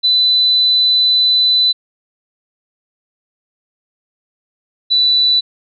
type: tone pair in turn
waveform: sine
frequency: 4000 / 3972 Hz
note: B7 / B7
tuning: +21 / +9 cents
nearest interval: unison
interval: 12 cents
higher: first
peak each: -9 dBFS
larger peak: neither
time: 0.03-1.73 / 4.9-5.41 s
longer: first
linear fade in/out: 20 ms
effects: none